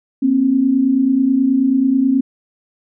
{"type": "tone pair together", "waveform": "sine", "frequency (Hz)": [239.2, 268.5], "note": ["A#3", "C4"], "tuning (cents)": [45, 45], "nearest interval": "major second", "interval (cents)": 200, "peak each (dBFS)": [-18, -12], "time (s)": [0.22, 2.21], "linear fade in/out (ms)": 10, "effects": []}